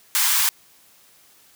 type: high-pass noise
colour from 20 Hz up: white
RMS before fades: -19 dBFS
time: 0.15-0.49 s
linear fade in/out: 0 ms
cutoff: 830 Hz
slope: 96 dB/octave
effects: white hiss -54 dBFS RMS until 1.55 s + high-pass 60 Hz 12 dB/octave